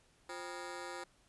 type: ring-modulated tone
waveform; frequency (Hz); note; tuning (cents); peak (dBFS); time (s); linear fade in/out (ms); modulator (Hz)
15% pulse; 440; A4; 0; -33; 0.29-1.04; 5; 87.9
effects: pink hiss -69 dBFS RMS until 1.28 s + resampled to 24000 Hz